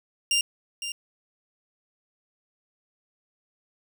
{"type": "tone with echo", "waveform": "20% pulse", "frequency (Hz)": 2794, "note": "F7", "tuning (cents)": 0, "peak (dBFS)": -16, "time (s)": [0.31, 0.41], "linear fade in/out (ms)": 2, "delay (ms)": 510, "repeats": 1, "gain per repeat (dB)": -10, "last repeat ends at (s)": 0.92, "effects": []}